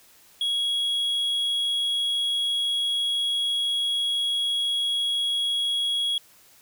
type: tone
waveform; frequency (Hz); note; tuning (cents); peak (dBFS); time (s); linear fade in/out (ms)
triangle; 3322; G#7; 0; -21; 0.41-6.18; 2
effects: white hiss -55 dBFS RMS until 6.61 s